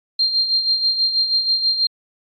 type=tone with tremolo; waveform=sine; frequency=4186 Hz; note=C8; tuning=in tune; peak=-13 dBFS; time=0.19-1.87 s; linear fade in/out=5 ms; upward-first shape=sine; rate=6.2 Hz; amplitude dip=60%; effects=AAC 64 kbps